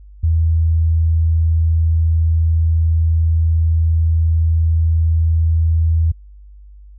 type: tone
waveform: sine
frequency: 81.4 Hz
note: E2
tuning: 21 cents flat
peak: -11 dBFS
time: 0.23-6.12 s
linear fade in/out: 10 ms
effects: added 50 Hz sine -37 dBFS peak until 6.98 s